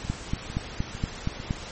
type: two click trains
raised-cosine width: 5 ms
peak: -23 / -13 dBFS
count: 4 / 7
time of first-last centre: 0.05-1.401 / 0.1-1.508 s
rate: 2.22 / 4.26 Hz
effects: pink hiss -39 dBFS RMS until 1.71 s + MP3 32 kbps